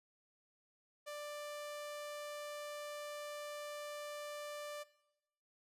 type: tone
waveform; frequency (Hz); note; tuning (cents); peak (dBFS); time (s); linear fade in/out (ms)
sawtooth; 590; D5; +8; -40; 1.06-4.84; 20
effects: noise-tail reverb RT60 0.9 s tail -19 dB re dry + resampled to 32000 Hz